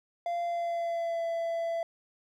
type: tone with pitch glide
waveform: triangle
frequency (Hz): 690 to 669.2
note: F5 to E5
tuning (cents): -21 to +26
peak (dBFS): -27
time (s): 0.26-1.83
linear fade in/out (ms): 2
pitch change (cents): -53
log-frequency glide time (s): 0.44-1.24
effects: none